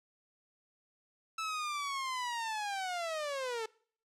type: linear sweep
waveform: sawtooth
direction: down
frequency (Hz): 1318.5 to 432.7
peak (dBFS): -31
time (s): 1.38-3.66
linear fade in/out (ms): 5
effects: noise-tail reverb RT60 0.5 s tail -23 dB re dry + low-pass 8000 Hz 12 dB/octave